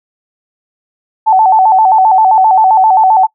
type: tone with vibrato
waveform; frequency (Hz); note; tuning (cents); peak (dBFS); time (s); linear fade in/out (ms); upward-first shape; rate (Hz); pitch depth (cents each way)
sine; 814; G#5; -35; -4; 1.26-3.27; 20; square; 7.6; 130
effects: noise-tail reverb RT60 0.1 s tail -23 dB re dry